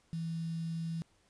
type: tone with quantisation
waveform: sine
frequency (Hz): 164.81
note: E3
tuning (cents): 0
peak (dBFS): -34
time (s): 0.13-1.02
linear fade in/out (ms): 0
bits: 9
effects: pink hiss -70 dBFS RMS until 1.29 s + resampled to 22050 Hz